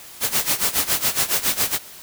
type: noise with tremolo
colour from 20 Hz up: white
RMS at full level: -18 dBFS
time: 0.2-1.79 s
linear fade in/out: 50 ms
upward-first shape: sine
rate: 7.2 Hz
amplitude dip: 85%
effects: white hiss -41 dBFS RMS until 2.02 s